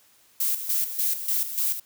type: noise with tremolo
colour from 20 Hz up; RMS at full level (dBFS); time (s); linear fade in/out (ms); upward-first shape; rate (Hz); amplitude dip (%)
violet; -24; 0.4-1.8; 5; square; 3.4; 65
effects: white hiss -59 dBFS RMS until 1.85 s + high-pass 60 Hz 12 dB/octave